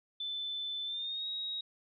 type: tone with pitch glide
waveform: sine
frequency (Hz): 3520 to 3794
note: A7 to A#7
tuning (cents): 0 to +30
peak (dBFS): -35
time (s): 0.2-1.61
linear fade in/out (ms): 5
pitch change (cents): +130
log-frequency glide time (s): 0.85-1.27
effects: none